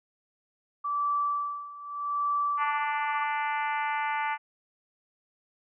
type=tone with tremolo; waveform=sine; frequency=1160 Hz; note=D6; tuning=22 cents flat; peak=-24 dBFS; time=0.84-3.24 s; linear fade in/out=10 ms; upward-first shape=sine; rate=0.82 Hz; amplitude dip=85%
type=harmonic tone; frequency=293.7 Hz; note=D4; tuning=in tune; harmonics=3 / 4 / 5 / 6 / 7 / 8 / 9 / 10; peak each=-29 / -36 / -36 / -39 / -36 / -40 / -47 / -49 dBFS; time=2.57-4.38 s; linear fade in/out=50 ms
effects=none